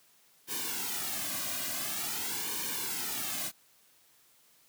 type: noise with flanger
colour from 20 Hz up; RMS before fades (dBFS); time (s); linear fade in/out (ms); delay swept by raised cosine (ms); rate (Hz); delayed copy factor
white; -35; 0.47-3.52; 50; 1.5 to 2.28; 0.47; -0.8
effects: white hiss -64 dBFS RMS until 4.68 s + high-pass 80 Hz 12 dB/octave